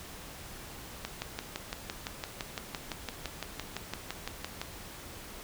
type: click train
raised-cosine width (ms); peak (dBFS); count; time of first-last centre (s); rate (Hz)
0.2; -17; 22; 1.05-4.615; 5.89
effects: pink hiss -46 dBFS RMS until 5.43 s